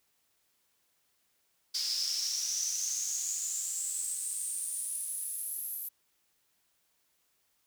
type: noise with high-pass filter sweep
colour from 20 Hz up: brown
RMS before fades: -35 dBFS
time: 1.74-5.89 s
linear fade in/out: 10 ms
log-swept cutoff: 4900 to 12000 Hz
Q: 9
effects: white hiss -74 dBFS RMS until 7.66 s